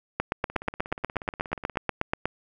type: two click trains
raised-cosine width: 0.5 ms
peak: -9 / -22 dBFS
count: 18 / 23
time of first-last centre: 0.2-2.256 / 0.44-1.757 s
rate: 8.27 / 16.7 Hz
effects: none